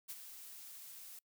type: noise with ADSR envelope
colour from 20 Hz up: blue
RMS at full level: -44 dBFS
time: 0.08-1.19 s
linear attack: 23 ms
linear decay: 41 ms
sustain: -8 dB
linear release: 3 ms
effects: noise-tail reverb RT60 0.1 s tail -25 dB re dry